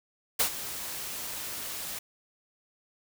white noise with ADSR envelope, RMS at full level -23 dBFS, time 0.39-1.99 s, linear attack 12 ms, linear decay 91 ms, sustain -14 dB, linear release 6 ms, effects none

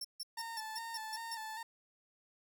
sawtooth tone bursts, 5410 Hz, E8, 44 cents sharp, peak -37 dBFS, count 8, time 0.01-1.348 s, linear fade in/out 5 ms, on 36 ms, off 150 ms
30% pulse tone with vibrato, 896 Hz, A5, 31 cents sharp, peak -39 dBFS, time 0.37-1.63 s, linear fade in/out 5 ms, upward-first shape square, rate 2.5 Hz, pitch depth 39 cents each way
effects none

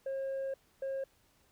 sine tone bursts at uneven times, 539 Hz, C#5, 49 cents flat, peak -31 dBFS, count 2, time 0.06-0.54 / 0.82-1.04 s, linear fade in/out 5 ms, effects tanh soft clip ceiling -33 dBFS + pink hiss -69 dBFS RMS until 1.51 s

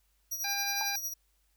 sawtooth tone with tremolo, 5760 Hz, F#8, 47 cents flat, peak -29 dBFS, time 0.31-1.14 s, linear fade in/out 10 ms, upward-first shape sine, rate 11 Hz, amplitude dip 60%
harmonic tone, 800 Hz, G5, 35 cents sharp, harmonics 1 / 2 / 3 / 5 / 6, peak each -38 / -38 / -38 / -38 / -38 dBFS, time 0.44-0.96 s, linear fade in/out 5 ms
sine tone with exponential decay, 867 Hz, A5, 26 cents flat, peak -29 dBFS, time 0.81-0.9 s, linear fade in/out 1 ms, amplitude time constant 18 ms
effects added 50 Hz sine -70 dBFS peak until 1.56 s + white hiss -74 dBFS RMS until 1.56 s

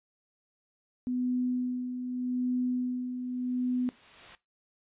sine tone with tremolo, 249.9 Hz, B3, 21 cents sharp, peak -26 dBFS, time 1.07-3.89 s, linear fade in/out 0 ms, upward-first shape sine, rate 0.83 Hz, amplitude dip 55%
white noise with exponential growth, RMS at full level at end -45 dBFS, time 2.97-4.35 s, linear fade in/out 0 ms, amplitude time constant 300 ms
effects noise-tail reverb RT60 0.2 s tail -17 dB re dry + resampled to 8000 Hz

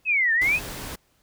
sine exponential two-way sweep, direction down then up, 2637 to 1760 to 2637 Hz, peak -18 dBFS, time 0.05-0.6 s, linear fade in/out 50 ms, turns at 0.33 s
pink noise, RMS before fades -35 dBFS, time 0.41-0.96 s, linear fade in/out 10 ms
effects pink hiss -65 dBFS RMS until 1.22 s

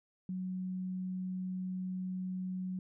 sine tone, 185 Hz, F#3, in tune, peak -35 dBFS, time 0.29-2.79 s, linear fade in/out 2 ms, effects none

